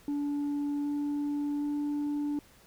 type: tone with pitch steps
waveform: sine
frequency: 288.7 / 290.4 / 292.1 Hz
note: D4 / D4 / D4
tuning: -30 / -19 / -9 cents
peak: -26 dBFS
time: 0.08-2.39 s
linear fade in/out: 2 ms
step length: 770 ms
effects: tanh soft clip ceiling -28 dBFS + pink hiss -59 dBFS RMS until 2.66 s